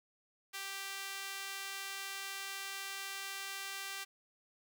sawtooth tone with high-pass filter, 392 Hz, G4, in tune, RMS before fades -43 dBFS, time 0.53-4.05 s, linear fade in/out 20 ms, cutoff 1800 Hz, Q 0.82, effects none

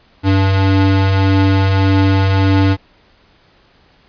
square tone pair together, 96.5 / 291.2 Hz, G2 / D4, -27 / -15 cents, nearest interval octave + perfect fifth, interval 1912 cents, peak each -11 / -18 dBFS, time 0.23-2.77 s, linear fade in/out 50 ms, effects pink hiss -51 dBFS RMS until 4.08 s + resampled to 11025 Hz

